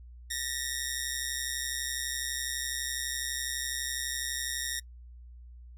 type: ring-modulated tone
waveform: 10% pulse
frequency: 1856 Hz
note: A#6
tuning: 8 cents flat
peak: -20 dBFS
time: 0.3-4.8 s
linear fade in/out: 10 ms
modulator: 66 Hz
effects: noise-tail reverb RT60 0.1 s tail -25 dB re dry + added 60 Hz sine -46 dBFS peak until 5.77 s